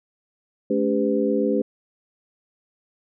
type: tone cluster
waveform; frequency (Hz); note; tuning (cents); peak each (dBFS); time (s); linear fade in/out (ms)
sine; 216.3 / 284.4 / 397.7 / 503; A3 / C#4 / G4 / B4; -29 / +45 / +25 / +32; -24; 0.7-1.62; 5
effects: none